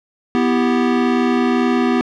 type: chord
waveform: square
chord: E minor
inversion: second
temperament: equal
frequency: 246.9 / 329.6 / 392 Hz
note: B3 / E4 / G4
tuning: 0 / 0 / 0 cents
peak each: -16 / -22 / -21 dBFS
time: 0.35-2.01 s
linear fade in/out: 0 ms
effects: low-pass 3000 Hz 12 dB/octave